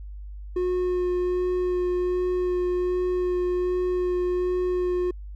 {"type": "tone with vibrato", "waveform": "triangle", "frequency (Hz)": 360.8, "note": "F#4", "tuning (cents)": -44, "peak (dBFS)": -20, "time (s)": [0.56, 5.11], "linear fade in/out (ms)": 5, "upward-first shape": "sine", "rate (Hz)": 1.3, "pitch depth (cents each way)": 10, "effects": ["added 50 Hz sine -35 dBFS peak until 5.35 s"]}